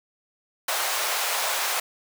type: high-pass noise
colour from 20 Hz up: pink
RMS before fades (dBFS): -26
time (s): 0.68-1.8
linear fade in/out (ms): 5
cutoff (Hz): 610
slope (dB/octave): 24
effects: none